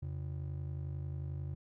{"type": "ring-modulated tone", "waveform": "triangle", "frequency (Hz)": 110.9, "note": "A2", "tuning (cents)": 14, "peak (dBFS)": -32, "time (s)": [0.02, 1.55], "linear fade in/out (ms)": 10, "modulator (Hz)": 25.6, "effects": []}